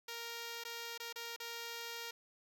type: tone with dropouts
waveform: 5% pulse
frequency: 466.2 Hz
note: A#4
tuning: in tune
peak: -31 dBFS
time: 0.08-2.11 s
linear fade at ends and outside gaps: 5 ms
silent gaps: 0.638-0.649 / 0.978-0.999 / 1.127-1.158 / 1.363-1.4 s
effects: none